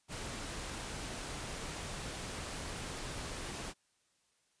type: noise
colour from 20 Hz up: pink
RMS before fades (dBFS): -42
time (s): 0.08-3.74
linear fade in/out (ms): 50
effects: white hiss -75 dBFS RMS until 4.6 s + resampled to 22050 Hz